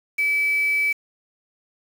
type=tone with quantisation; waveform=sine; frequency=2300 Hz; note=D7; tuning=37 cents flat; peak=-18 dBFS; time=0.18-0.93 s; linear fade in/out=10 ms; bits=6; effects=none